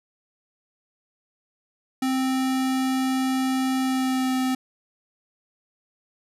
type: tone with pitch glide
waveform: square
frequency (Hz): 261.6 to 258.6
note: C4 to C4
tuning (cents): 0 to -20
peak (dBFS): -22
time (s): 2.02-4.55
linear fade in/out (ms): 5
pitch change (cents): -20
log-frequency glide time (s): 3.81-4.36
effects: resampled to 32000 Hz